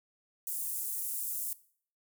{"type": "high-pass noise", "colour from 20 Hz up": "pink", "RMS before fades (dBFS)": -36, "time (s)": [0.47, 1.53], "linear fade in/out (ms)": 0, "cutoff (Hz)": 9200, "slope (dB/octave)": 24, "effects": ["noise-tail reverb RT60 0.5 s tail -18 dB re dry"]}